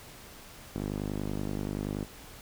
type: tone with band-pass filter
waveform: sawtooth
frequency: 50.5 Hz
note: G#1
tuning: 48 cents flat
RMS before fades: -34 dBFS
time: 0.75-2.05 s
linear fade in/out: 10 ms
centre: 260 Hz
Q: 1.2
effects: pink hiss -49 dBFS RMS until 2.41 s